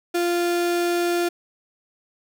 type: tone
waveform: 35% pulse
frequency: 347.8 Hz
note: F4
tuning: 7 cents flat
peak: -18 dBFS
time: 0.14-1.29 s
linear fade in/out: 10 ms
effects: none